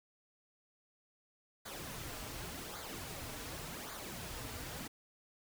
pink noise with flanger, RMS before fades -45 dBFS, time 1.65-4.88 s, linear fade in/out 10 ms, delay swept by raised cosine 0.36 to 5.66 ms, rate 0.88 Hz, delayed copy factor -0.6, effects none

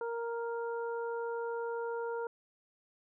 harmonic tone, 466.2 Hz, A#4, in tune, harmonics 1 / 2 / 3, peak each -35 / -41 / -45 dBFS, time 0.01-2.27 s, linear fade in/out 2 ms, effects none

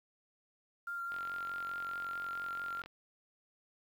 sine tone with vibrato, 1389 Hz, F6, 10 cents flat, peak -37 dBFS, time 0.87-2.82 s, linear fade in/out 5 ms, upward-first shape sine, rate 4.7 Hz, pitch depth 13 cents each way
click train, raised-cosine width 0.3 ms, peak -33 dBFS, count 80, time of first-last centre 1.12-2.86 s, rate 45.4 Hz
effects 10-bit

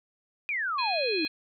sine exponential sweep, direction down, 2489 to 293.7 Hz, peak -27 dBFS, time 0.49-1.25 s, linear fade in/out 0 ms
harmonic tone, 831 Hz, G#5, 1 cent sharp, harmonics 2 / 3 / 4 / 5, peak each -43 / -31 / -41 / -32 dBFS, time 0.78-1.28 s, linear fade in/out 10 ms
effects none

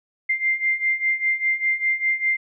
sine beating tone pair, 2093 / 2098 Hz, C7 / C7, 0 / +4 cents, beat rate 5 Hz, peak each -24 / -21 dBFS, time 0.29-2.37 s, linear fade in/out 10 ms, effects none

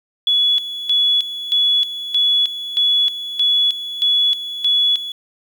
sine tone with tremolo, 3397 Hz, G#7, 38 cents sharp, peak -12 dBFS, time 0.27-5.12 s, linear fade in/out 2 ms, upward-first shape square, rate 1.6 Hz, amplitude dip 75%, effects 7-bit

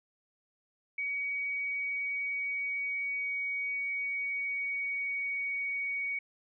sine tone with pitch glide, 2257 to 2243 Hz, C#7 to C#7, +31 to +20 cents, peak -31 dBFS, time 0.98-6.19 s, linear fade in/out 5 ms, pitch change -11 cents, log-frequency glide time 1.57-5.33 s, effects none

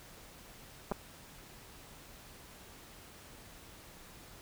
clicks, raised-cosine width 1 ms, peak -20 dBFS, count 2, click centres 0.915 / 0.92 s, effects pink hiss -54 dBFS RMS until 4.41 s

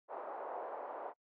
white band-pass noise, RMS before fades -44 dBFS, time 0.08-1.14 s, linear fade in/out 50 ms, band 460 to 920 Hz, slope 24 dB/octave, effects noise-tail reverb RT60 0.1 s tail -26 dB re dry

